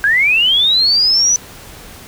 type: linear sweep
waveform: sine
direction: up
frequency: 1572 to 6010 Hz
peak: -9 dBFS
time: 0.04-1.36 s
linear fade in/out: 0 ms
effects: pink hiss -36 dBFS RMS until 2.07 s